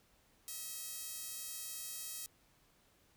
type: tone with high-pass filter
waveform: sawtooth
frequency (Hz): 641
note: E5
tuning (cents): -49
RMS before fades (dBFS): -45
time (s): 0.48-2.26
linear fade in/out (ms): 0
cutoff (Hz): 7300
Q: 0.7
effects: pink hiss -70 dBFS RMS until 3.16 s